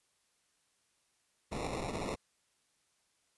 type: noise with sample-and-hold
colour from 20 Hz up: white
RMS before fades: -38 dBFS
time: 1.51-2.16 s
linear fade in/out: 20 ms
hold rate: 1575 Hz
effects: white hiss -75 dBFS RMS until 3.37 s + resampled to 24000 Hz